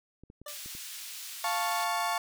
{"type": "clicks", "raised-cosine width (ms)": 3, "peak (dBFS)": -36, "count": 5, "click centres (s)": [0.236, 0.301, 0.416, 0.66, 0.751]}
{"type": "tone with exponential decay", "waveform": "25% pulse", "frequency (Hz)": 591, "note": "D5", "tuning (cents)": 11, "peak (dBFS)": -35, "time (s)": [0.46, 0.64], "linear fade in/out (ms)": 5, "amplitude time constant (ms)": 37}
{"type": "high-pass noise", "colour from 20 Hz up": "pink", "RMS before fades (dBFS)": -42, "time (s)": [0.48, 1.84], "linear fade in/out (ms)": 0, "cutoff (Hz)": 3100, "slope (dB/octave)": 12}
{"type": "chord", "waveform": "35% pulse", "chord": "F augmented", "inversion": "none", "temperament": "equal", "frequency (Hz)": [698.5, 880, 1108.7], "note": ["F5", "A5", "C#6"], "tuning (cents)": [0, 0, 0], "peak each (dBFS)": -31, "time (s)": [1.44, 2.18], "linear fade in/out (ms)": 2}
{"effects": []}